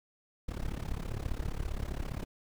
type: noise with amplitude modulation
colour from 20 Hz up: brown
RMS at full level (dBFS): -32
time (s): 0.48-2.25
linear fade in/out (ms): 10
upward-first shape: sine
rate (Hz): 35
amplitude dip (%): 90
effects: none